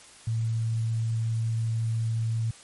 sine tone, 113.2 Hz, A2, 50 cents sharp, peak -24 dBFS, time 0.27-2.51 s, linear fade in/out 5 ms, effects white hiss -50 dBFS RMS until 2.63 s + MP3 48 kbps

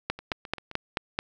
two click trains, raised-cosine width 0.3 ms, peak -24 / -10 dBFS, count 5 / 6, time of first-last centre 0.19-0.714 / 0.1-1.189 s, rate 7.64 / 4.59 Hz, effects none

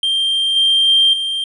triangle tone with level steps, 3173 Hz, G7, 20 cents sharp, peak -12 / -8 / -6 / -16 dBFS, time 0.03-1.44 s, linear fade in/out 2 ms, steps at 0.56 / 0.88 / 1.13 s, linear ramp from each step 5 ms, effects tanh soft clip ceiling -5 dBFS + resampled to 24000 Hz

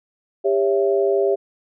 sine chord, C# diminished, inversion second, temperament just, 399.1 / 554.4 / 665.2 Hz, G4 / C#5 / E5, +31 / 0 / +16 cents, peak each -17 / -22 / -23 dBFS, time 0.44-1.36 s, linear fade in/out 20 ms, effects none

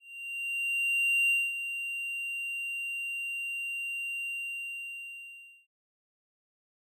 triangle tone with ADSR envelope, 2770 Hz, F7, 15 cents flat, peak -21 dBFS, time 0-5.67 s, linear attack 1300 ms, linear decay 220 ms, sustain -10 dB, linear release 1400 ms, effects none

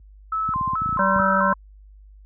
sine tone with vibrato, 1167 Hz, D6, 11 cents flat, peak -21 dBFS, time 0.32-1.54 s, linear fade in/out 5 ms, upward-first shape square, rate 2.3 Hz, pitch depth 190 cents each way
clicks, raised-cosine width 5 ms, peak -18 dBFS, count 12, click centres 0.49 / 0.56 / 0.611 / 0.677 / 0.734 / 0.819 / 0.86 / 0.891 / 0.927 / 0.963 / 1.162 / 1.199 s
harmonic tone, 192.8 Hz, G3, 28 cents flat, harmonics 1 / 3 / 5 / 7 / 8, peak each -24 / -24 / -24 / -24 / -24 dBFS, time 0.99-1.53 s, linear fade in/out 2 ms
effects added 50 Hz sine -39 dBFS peak until 2.25 s + high-pass 60 Hz 12 dB/octave

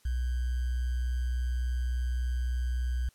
sine tone with sample-and-hold, 61.74 Hz, B1, in tune, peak -27 dBFS, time 0.05-3.09 s, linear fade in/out 5 ms, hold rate 1575 Hz, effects white hiss -65 dBFS RMS until 3.14 s + low-pass 12000 Hz 12 dB/octave

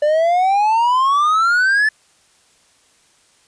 triangle exponential sweep, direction up, 585 to 1760 Hz, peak -10 dBFS, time 0.02-1.89 s, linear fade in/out 5 ms, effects white hiss -55 dBFS RMS until 3.47 s + resampled to 22050 Hz

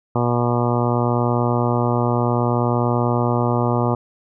harmonic tone, 120.6 Hz, B2, 41 cents flat, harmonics 1 / 2 / 3 / 4 / 5 / 6 / 7 / 8 / 9 / 10, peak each -20 / -23 / -25 / -26 / -27 / -28 / -28 / -29 / -30 / -30 dBFS, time 0.15-3.95 s, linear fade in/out 5 ms, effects none

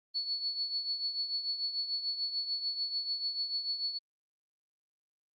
sine tone with tremolo, 4420 Hz, C#8, 6 cents flat, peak -29 dBFS, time 0.14-3.99 s, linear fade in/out 20 ms, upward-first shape triangle, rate 6.8 Hz, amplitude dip 70%, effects Opus 24 kbps

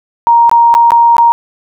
sine tone with dropouts, 936 Hz, A#5, 7 cents sharp, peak -3 dBFS, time 0.27-1.32 s, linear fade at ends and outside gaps 0 ms, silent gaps 0.495-0.514 / 0.741-0.75 / 0.906-0.919 / 1.167-1.182 s, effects none

